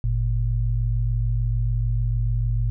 sine tone pair together, 48.44 / 115.2 Hz, G1 / A#2, -20 / -20 cents, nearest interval octave + minor third, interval 1500 cents, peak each -22 dBFS, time 0.04-2.7 s, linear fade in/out 0 ms, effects none

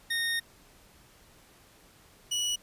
25% pulse tone pair in turn, 1849 / 2935 Hz, A#6 / F#7, -15 / -15 cents, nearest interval minor sixth, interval 800 cents, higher second, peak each -24 dBFS, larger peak neither, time 0.1-0.4 / 2.31-2.56 s, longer first, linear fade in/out 10 ms, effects pink hiss -58 dBFS RMS until 2.62 s + resampled to 32000 Hz

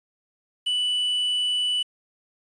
triangle tone with quantisation, 2970 Hz, F#7, 6 cents sharp, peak -20 dBFS, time 0.66-1.83 s, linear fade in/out 10 ms, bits 8, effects resampled to 22050 Hz

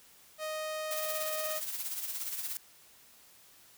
sawtooth tone, 622.3 Hz, D#5, in tune, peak -31 dBFS, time 0.38-1.61 s, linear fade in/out 50 ms
blue noise with tremolo, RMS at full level -35 dBFS, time 0.91-2.57 s, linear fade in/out 0 ms, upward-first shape triangle, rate 17 Hz, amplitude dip 60%
effects white hiss -59 dBFS RMS until 3.77 s

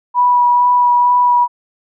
sine tone with vibrato, 977 Hz, B5, 19 cents flat, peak -8 dBFS, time 0.14-1.48 s, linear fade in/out 50 ms, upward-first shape sine, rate 2.2 Hz, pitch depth 12 cents each way, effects none

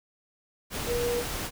sine tone in noise, 480 Hz, B4, 49 cents flat, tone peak -26 dBFS, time 0.86-1.24 s, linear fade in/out 50 ms, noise pink, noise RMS -33 dBFS, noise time 0.7-1.51 s, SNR +4 dB, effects none

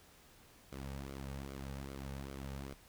sawtooth tone with flanger, 68.1 Hz, C#2, 30 cents flat, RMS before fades -45 dBFS, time 0.72-2.74 s, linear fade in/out 5 ms, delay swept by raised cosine 1.1 to 3 ms, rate 2.5 Hz, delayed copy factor -0.65, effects pink hiss -62 dBFS RMS until 2.88 s

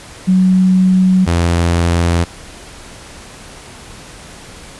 sine / sawtooth tone pair in turn, 185.9 / 85.43 Hz, F#3 / F2, +8 / -38 cents, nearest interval octave + minor second, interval 1346 cents, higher first, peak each -7 dBFS, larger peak neither, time 0.27-1.26 / 1.26-2.25 s, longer neither, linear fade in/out 20 ms, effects pink hiss -35 dBFS RMS until 4.79 s + resampled to 24000 Hz

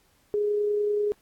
sine tone with amplitude modulation, 415.3 Hz, G#4, in tune, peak -21 dBFS, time 0.34-1.12 s, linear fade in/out 0 ms, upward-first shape sine, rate 30.3 Hz, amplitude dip 25%, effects pink hiss -64 dBFS RMS until 1.21 s + AAC 64 kbps

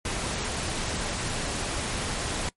pink noise, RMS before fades -30 dBFS, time 0.05-2.49 s, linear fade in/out 2 ms, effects noise-tail reverb RT60 0.1 s tail -21 dB re dry + MP3 48 kbps

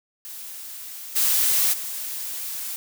blue noise with level steps, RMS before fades -37 / -20 / -31 dBFS, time 0.25-2.76 s, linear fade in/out 0 ms, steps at 1.15 / 1.72 s, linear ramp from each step 20 ms, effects none

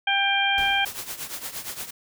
harmonic tone, 793 Hz, G5, 20 cents sharp, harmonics 1 / 2 / 3 / 4, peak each -25 / -25 / -25 / -25 dBFS, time 0.07-0.85 s, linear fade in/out 5 ms
pink noise with exponential decay, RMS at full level -36 dBFS, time 0.58-1.27 s, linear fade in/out 0 ms, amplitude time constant 150 ms
white noise with tremolo, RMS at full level -31 dBFS, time 0.85-1.91 s, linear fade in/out 10 ms, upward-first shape triangle, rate 8.6 Hz, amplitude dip 80%
effects none

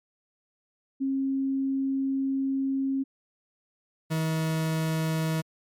sine / 40% pulse tone pair in turn, 270 / 159.76 Hz, C#4 / D#3, -45 / +46 cents, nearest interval major sixth, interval 909 cents, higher first, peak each -24 dBFS, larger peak neither, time 1-3.04 / 4.1-5.42 s, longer first, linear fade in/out 20 ms, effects MP3 96 kbps

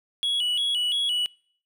triangle tone with vibrato, 3136 Hz, G7, in tune, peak -21 dBFS, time 0.23-1.26 s, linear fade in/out 0 ms, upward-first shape square, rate 2.9 Hz, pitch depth 110 cents each way, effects noise-tail reverb RT60 0.6 s tail -26 dB re dry

